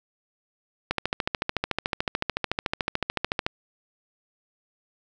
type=click train; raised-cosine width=0.3 ms; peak=-8 dBFS; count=36; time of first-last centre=0.91-3.465 s; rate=13.7 Hz; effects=none